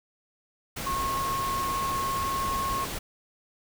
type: tone in noise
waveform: sine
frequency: 1087 Hz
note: C#6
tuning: 34 cents flat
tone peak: -27 dBFS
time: 0.86-2.85 s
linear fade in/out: 10 ms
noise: pink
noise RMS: -34 dBFS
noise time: 0.76-2.99 s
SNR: +4 dB
effects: none